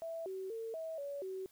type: tone with pitch steps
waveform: sine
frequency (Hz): 659 / 380.1 / 451.6 / 646 / 566 / 378.7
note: E5 / F#4 / A4 / E5 / C#5 / F#4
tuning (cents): -1 / +47 / +45 / -35 / +36 / +40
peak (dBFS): -39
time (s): 0.02-1.46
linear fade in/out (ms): 0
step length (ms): 240
effects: white hiss -67 dBFS RMS until 1.51 s